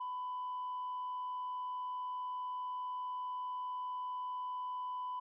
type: tone with frequency modulation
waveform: sine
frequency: 1000 Hz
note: B5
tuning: 21 cents sharp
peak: -36 dBFS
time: 0-5.2 s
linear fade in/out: 10 ms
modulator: 75.3 Hz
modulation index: 0.21
effects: tanh soft clip ceiling -35 dBFS